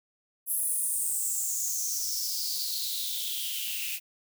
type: noise with high-pass filter sweep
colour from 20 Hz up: blue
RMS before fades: -31 dBFS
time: 0.46-4 s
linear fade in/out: 50 ms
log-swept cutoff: 11000 to 2500 Hz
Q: 6.2
effects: none